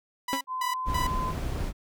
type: tone bursts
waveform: sawtooth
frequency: 987.8 Hz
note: B5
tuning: in tune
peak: -25 dBFS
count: 3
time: 0.28-1.07 s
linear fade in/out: 5 ms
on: 130 ms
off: 200 ms
type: tone with exponential decay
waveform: sawtooth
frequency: 270 Hz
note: C#4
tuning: 45 cents flat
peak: -20 dBFS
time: 0.33-0.44 s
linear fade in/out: 0 ms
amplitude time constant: 23 ms
type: tone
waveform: sine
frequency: 1026 Hz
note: C6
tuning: 34 cents flat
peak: -29 dBFS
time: 0.47-1.34 s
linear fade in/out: 50 ms
type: noise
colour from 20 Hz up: brown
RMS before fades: -30 dBFS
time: 0.85-1.73 s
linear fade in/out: 50 ms
effects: none